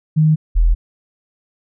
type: tone pair in turn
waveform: sine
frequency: 155.56 / 41.2 Hz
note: D#3 / E1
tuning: 0 / 0 cents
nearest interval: octave + major seventh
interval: 2300 cents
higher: first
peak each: -9 dBFS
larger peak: neither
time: 0.16-0.36 / 0.55-0.75 s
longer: neither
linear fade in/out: 20 ms
effects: none